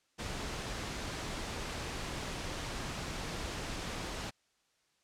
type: noise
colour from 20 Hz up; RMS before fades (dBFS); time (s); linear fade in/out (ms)
pink; -39; 0.18-4.31; 20
effects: white hiss -74 dBFS RMS until 5.03 s + low-pass 7000 Hz 12 dB/octave